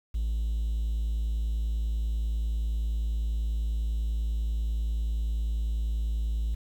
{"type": "tone", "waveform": "triangle", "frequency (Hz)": 55.1, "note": "A1", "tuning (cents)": 3, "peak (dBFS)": -23, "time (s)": [0.14, 6.55], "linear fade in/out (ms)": 10, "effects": ["tanh soft clip ceiling -20 dBFS", "9-bit"]}